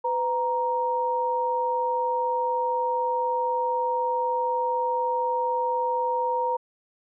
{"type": "tone pair together", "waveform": "sine", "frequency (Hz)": [502.8, 936], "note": ["B4", "A#5"], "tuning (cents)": [31, 7], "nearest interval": "major seventh", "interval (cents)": 1076, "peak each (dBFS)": [-27, -24], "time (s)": [0.04, 6.57], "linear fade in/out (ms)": 10, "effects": []}